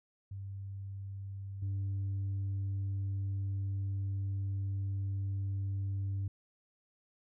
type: tone with level steps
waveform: sine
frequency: 98 Hz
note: G2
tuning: in tune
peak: -39 / -30 dBFS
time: 0.31-6.28 s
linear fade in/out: 5 ms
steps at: 1.62 s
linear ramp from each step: 5 ms
effects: tanh soft clip ceiling -31 dBFS